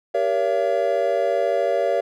triangle chord, G diminished seventh, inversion none, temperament just, 392 / 470.4 / 564.5 / 677.4 Hz, G4 / Bb4 / Db5 / Fb5, 0 / +16 / +31 / +47 cents, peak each -25 / -23 / -20 / -21 dBFS, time 0.14-2.01 s, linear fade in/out 10 ms, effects none

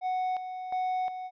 triangle tone with tremolo, 740 Hz, F#5, in tune, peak -25 dBFS, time 0.01-1.31 s, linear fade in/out 50 ms, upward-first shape square, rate 1.4 Hz, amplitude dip 60%, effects resampled to 11025 Hz

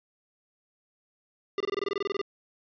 square tone bursts, 399.6 Hz, G4, 33 cents sharp, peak -27 dBFS, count 14, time 1.58-2.215 s, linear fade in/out 2 ms, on 24 ms, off 23 ms, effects resampled to 11025 Hz + 10-bit

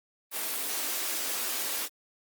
white high-pass noise, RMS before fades -32 dBFS, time 0.31-1.89 s, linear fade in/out 50 ms, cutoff 240 Hz, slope 48 dB/octave, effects Opus 24 kbps

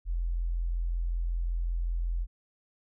sine tone, 42.68 Hz, F1, 39 cents flat, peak -27 dBFS, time 0.05-2.27 s, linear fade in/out 50 ms, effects none

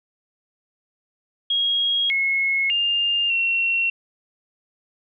sine tone with pitch steps, 3281 / 2176 / 2808 / 2726 Hz, G#7 / C#7 / F7 / F7, -22 / -33 / +9 / -43 cents, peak -18 dBFS, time 1.5-3.9 s, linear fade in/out 5 ms, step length 600 ms, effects none

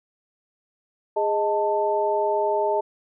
sine tone cluster, 412.7 / 625 / 885 Hz, G#4 / D#5 / A5, -11 / +8 / +10 cents, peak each -24 dBFS, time 1.16-2.81 s, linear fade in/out 10 ms, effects none

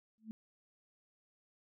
sine tone with exponential growth, 220 Hz, A3, in tune, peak -38 dBFS, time 0.18-0.31 s, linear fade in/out 0 ms, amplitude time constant 27 ms, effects none

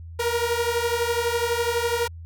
sawtooth beating tone pair, 466.2 / 478.2 Hz, A#4 / A#4, 0 / +44 cents, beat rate 12 Hz, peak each -21 dBFS, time 0.19-2.08 s, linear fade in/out 10 ms, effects added 83 Hz sine -36 dBFS peak until 2.25 s

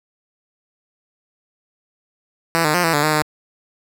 5% pulse tone with pitch steps, 166 / 152.3 / 177 / 164.5 / 146.6 / 154 / 152.4 Hz, E3 / D#3 / F3 / E3 / D3 / D#3 / D#3, +12 / -37 / +23 / -3 / -3 / -17 / -36 cents, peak -4 dBFS, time 2.55-3.222 s, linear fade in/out 0 ms, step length 96 ms, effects none

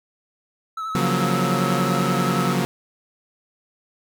triangle tone with vibrato, 1300 Hz, E6, 24 cents flat, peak -24 dBFS, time 0.77-2.53 s, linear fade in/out 5 ms, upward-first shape sine, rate 12 Hz, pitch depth 34 cents each way
sawtooth chord, Gb major seventh, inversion second, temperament equal with one note detuned, 138.59 / 174.61 / 185 / 234.3 Hz, Db3 / F3 / Gb3 / Bb3, 0 / 0 / 0 / +9 cents, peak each -21 / -21 / -20 / -22 dBFS, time 0.95-2.65 s, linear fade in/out 0 ms
effects none

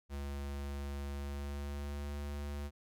square tone with pitch glide, 70.5 to 72.06 Hz, C#2 to D2, +30 to -32 cents, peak -39 dBFS, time 0.09-2.71 s, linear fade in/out 50 ms, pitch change +38 cents, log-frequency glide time 1.13-2.14 s, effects none

